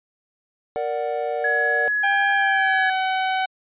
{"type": "chord", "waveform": "triangle", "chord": "Bb augmented", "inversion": "none", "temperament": "equal", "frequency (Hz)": [466.2, 587.3, 740], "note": ["Bb4", "D5", "F#5"], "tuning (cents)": [0, 0, 0], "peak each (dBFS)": -25, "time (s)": [0.76, 1.88], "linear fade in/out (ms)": 0}
{"type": "tone", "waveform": "sine", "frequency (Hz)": 1685, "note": "G#6", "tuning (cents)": 25, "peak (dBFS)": -19, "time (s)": [1.44, 2.9], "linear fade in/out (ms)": 5}
{"type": "tone with pitch glide", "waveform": "sawtooth", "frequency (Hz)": [796, 755.2], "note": ["G5", "F#5"], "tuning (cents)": [26, 35], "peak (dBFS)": -16, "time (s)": [2.03, 3.46], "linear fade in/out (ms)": 10, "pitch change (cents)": -91, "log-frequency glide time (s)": [2.33, 2.89]}
{"effects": ["resampled to 8000 Hz"]}